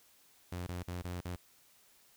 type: tone with dropouts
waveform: sawtooth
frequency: 88.8 Hz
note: F2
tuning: 29 cents sharp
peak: -34 dBFS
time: 0.52-1.36 s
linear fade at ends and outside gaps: 5 ms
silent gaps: 0.669-0.687 / 0.83-0.877 / 1.022-1.043 / 1.207-1.252 s
effects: white hiss -65 dBFS RMS until 2.16 s